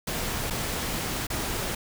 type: noise with dropouts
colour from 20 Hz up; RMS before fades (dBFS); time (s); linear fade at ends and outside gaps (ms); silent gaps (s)
pink; -30; 0.07-1.75; 5; 0.501-0.506 / 1.269-1.301
effects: none